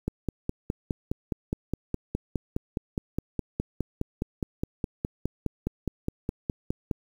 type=click train; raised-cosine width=3 ms; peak=-14 dBFS; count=34; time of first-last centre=0.08-6.912 s; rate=4.83 Hz; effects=8-bit